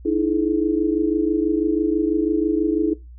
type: tone cluster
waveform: sine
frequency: 304 / 330.1 / 425.6 Hz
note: D#4 / E4 / G#4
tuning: -40 / +2 / +42 cents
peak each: -21 / -20 / -23 dBFS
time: 0.05-2.94 s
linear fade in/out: 10 ms
effects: noise-tail reverb RT60 0.2 s tail -18 dB re dry + added 60 Hz sine -38 dBFS peak until 3.18 s